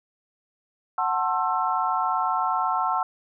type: chord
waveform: sine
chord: F# half-diminished seventh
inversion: none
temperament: just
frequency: 740 / 888 / 1065.6 / 1332 Hz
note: F#5 / A5 / C6 / E6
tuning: 0 / +16 / +31 / +18 cents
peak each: -27 dBFS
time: 0.98-3.03 s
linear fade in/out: 2 ms
effects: none